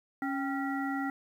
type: harmonic tone with a mistuned harmonic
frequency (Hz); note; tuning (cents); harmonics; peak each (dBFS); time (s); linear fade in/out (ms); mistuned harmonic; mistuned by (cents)
276.1; C#4; -7; 1 / 3 / 5 / 7; -32 / -37 / -39 / -40; 0.22-1.1; 2; 3; -91
effects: 10-bit